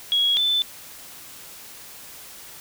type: tone pair in turn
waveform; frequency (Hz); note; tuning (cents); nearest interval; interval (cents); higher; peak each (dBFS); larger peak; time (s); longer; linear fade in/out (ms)
sine; 3322 / 3520; G#7 / A7; 0 / 0; minor second; 100; second; -17 / -18; first; 0.12-0.37 / 0.37-0.62; neither; 0
effects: white hiss -42 dBFS RMS until 2.6 s